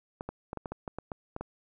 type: clicks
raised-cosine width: 1 ms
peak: -22 dBFS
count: 11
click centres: 0.209 / 0.29 / 0.531 / 0.573 / 0.658 / 0.72 / 0.878 / 0.986 / 1.118 / 1.364 / 1.41 s
effects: none